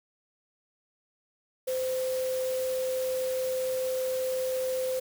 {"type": "tone in noise", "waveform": "sine", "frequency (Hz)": 516, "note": "C5", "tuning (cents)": -24, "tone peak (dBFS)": -27, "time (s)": [1.67, 5], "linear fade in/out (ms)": 10, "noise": "white", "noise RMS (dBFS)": -41, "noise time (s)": [1.67, 5], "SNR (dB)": 11, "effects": []}